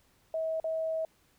sine tone with dropouts, 643 Hz, E5, 43 cents flat, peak -29 dBFS, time 0.34-1.05 s, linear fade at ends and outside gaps 2 ms, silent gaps 0.6-0.642 s, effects pink hiss -67 dBFS RMS until 1.38 s

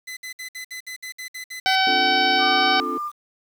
sawtooth tone bursts, 2020 Hz, B6, 39 cents sharp, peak -28 dBFS, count 11, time 0.07-1.76 s, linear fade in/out 10 ms, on 100 ms, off 59 ms
harmonic tone, 761 Hz, F#5, 48 cents sharp, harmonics 1 / 2 / 3 / 4 / 5 / 6 / 7, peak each -20 / -23 / -25 / -26 / -27 / -28 / -28 dBFS, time 1.66-2.8 s, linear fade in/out 0 ms
triangle chord, D minor seventh, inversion third, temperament equal, 261.6 / 293.7 / 349.2 / 440 Hz, C4 / D4 / F4 / A4, 0 / 0 / 0 / 0 cents, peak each -30 dBFS, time 1.87-2.98 s, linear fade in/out 2 ms
sine tone with vibrato, 1197 Hz, D6, 33 cents sharp, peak -25 dBFS, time 2.38-3.12 s, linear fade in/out 50 ms, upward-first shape sine, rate 18 Hz, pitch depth 10 cents each way
effects 8-bit

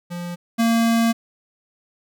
square tone pair in turn, 174.61 / 229.6 Hz, F3 / A#3, 0 / -26 cents, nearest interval perfect fourth, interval 474 cents, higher second, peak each -28 / -16 dBFS, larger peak second, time 0.1-0.36 / 0.58-1.13 s, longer second, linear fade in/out 20 ms, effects none

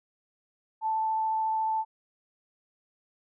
sine tone with vibrato, 880 Hz, A5, in tune, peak -25 dBFS, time 0.81-1.85 s, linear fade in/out 50 ms, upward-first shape triangle, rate 14 Hz, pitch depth 9 cents each way, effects none

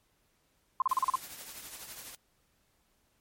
sine tone bursts, 1046.5 Hz, C6, in tune, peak -23 dBFS, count 7, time 0.8-1.156 s, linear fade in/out 2 ms, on 20 ms, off 36 ms
white noise with tremolo, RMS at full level -43 dBFS, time 0.89-2.15 s, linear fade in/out 2 ms, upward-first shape triangle, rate 12 Hz, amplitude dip 55%
effects pink hiss -72 dBFS RMS until 3.2 s + MP3 64 kbps

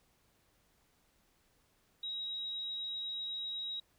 sine tone, 3823 Hz, A#7, 43 cents sharp, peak -37 dBFS, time 2.03-3.8 s, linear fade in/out 5 ms, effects pink hiss -72 dBFS RMS until 3.98 s

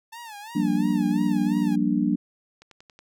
sawtooth tone with vibrato, 880 Hz, A5, in tune, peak -34 dBFS, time 0.12-1.76 s, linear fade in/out 10 ms, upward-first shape sine, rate 2.9 Hz, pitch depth 140 cents each way
sine chord, G minor seventh, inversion third, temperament just, 176.4 / 196 / 235.2 / 294 Hz, F3 / G3 / Bb3 / D4, +18 / 0 / +16 / +2 cents, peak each -28 / -25 / -25 / -24 dBFS, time 0.55-2.16 s, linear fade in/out 10 ms
click train, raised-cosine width 0.2 ms, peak -31 dBFS, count 5, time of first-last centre 2.62-2.99 s, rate 10.8 Hz
effects none

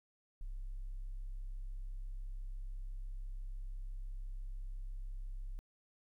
sine tone, 32.98 Hz, C1, 15 cents sharp, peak -38 dBFS, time 0.41-5.59 s, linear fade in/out 0 ms, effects tanh soft clip ceiling -38 dBFS + 13-bit

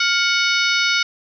harmonic tone with a mistuned harmonic, 740 Hz, F#5, in tune, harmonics 2 / 3 / 4 / 5 / 6 / 7 / 8, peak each -20 / -21 / -25 / -23 / -26 / -25 / -30 dBFS, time 0-1.03 s, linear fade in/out 5 ms, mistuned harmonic 2, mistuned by -86 cents, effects none

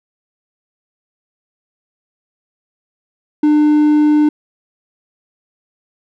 triangle tone, 300 Hz, D4, 37 cents sharp, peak -6 dBFS, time 3.43-4.29 s, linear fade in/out 5 ms, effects none

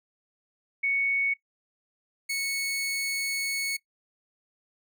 sine / sawtooth tone pair in turn, 2221 / 2208 Hz, C#7 / C#7, +3 / -7 cents, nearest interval unison, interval 10 cents, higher first, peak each -23 / -24 dBFS, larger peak first, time 0.83-1.34 / 2.29-3.77 s, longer second, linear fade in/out 10 ms, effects noise-tail reverb RT60 0.1 s tail -20 dB re dry

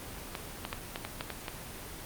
clicks, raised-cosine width 0.3 ms, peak -18 dBFS, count 8, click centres 0.352 / 0.651 / 0.729 / 0.959 / 1.05 / 1.209 / 1.303 / 1.482 s, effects pink hiss -43 dBFS RMS until 2.05 s + Opus 24 kbps

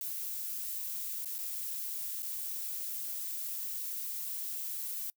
violet noise with dropouts, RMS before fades -38 dBFS, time 0.01-5.1 s, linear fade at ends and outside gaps 1 ms, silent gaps 1.247-1.257 / 1.382-1.387 / 2.222-2.228 s, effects noise-tail reverb RT60 0.1 s tail -25 dB re dry

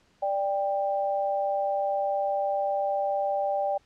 sine tone pair together, 588 / 791 Hz, D5 / G5, +2 / +15 cents, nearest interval perfect fourth, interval 513 cents, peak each -27 dBFS, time 0.22-3.78 s, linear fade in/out 10 ms, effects pink hiss -64 dBFS RMS until 3.85 s + low-pass 6000 Hz 12 dB/octave

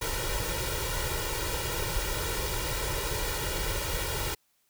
pink noise with comb filter, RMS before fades -31 dBFS, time 0.01-4.35 s, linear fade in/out 10 ms, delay 2.1 ms, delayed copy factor +0.9, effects white hiss -71 dBFS RMS until 4.69 s

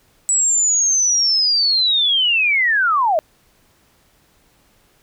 sine linear sweep, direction down, 7902 to 594 Hz, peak -13 dBFS, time 0.29-3.19 s, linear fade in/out 0 ms, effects pink hiss -57 dBFS RMS until 5.02 s

